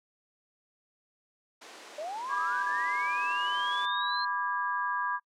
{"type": "high-pass noise", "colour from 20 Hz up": "pink", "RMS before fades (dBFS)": -48, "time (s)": [1.61, 3.86], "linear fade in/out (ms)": 10, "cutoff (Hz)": 340, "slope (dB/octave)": 24}
{"type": "linear sweep", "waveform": "sine", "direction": "up", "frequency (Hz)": [576, 4182], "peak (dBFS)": -34, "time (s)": [1.98, 4.25], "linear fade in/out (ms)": 5}
{"type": "chord", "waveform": "sine", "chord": "G# diminished", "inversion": "first", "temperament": "equal with one note detuned", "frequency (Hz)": [987.8, 1174.7, 1632.7], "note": ["B5", "D6", "G#6"], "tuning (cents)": [0, 0, -30], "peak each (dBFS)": [-32, -34, -33], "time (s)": [2.28, 5.2], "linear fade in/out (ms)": 50}
{"effects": ["noise-tail reverb RT60 0.1 s tail -26 dB re dry", "low-pass 7000 Hz 12 dB/octave"]}